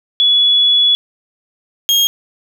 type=tone pair in turn; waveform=sine / 35% pulse; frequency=3399 / 3252 Hz; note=G#7 / G#7; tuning=+39 / -37 cents; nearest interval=minor second; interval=76 cents; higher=first; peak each=-8 dBFS; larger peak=neither; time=0.2-0.95 / 1.89-2.07 s; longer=first; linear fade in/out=0 ms; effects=none